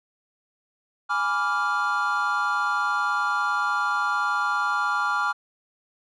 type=chord; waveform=triangle; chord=G# diminished seventh; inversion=none; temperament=equal with one note detuned; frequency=830.6 / 987.8 / 1167.2 / 1396.9 Hz; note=G#5 / B5 / D6 / F6; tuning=0 / 0 / -11 / 0 cents; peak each=-28 / -29 / -25 / -23 dBFS; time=1.09-5.33 s; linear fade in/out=20 ms; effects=resampled to 22050 Hz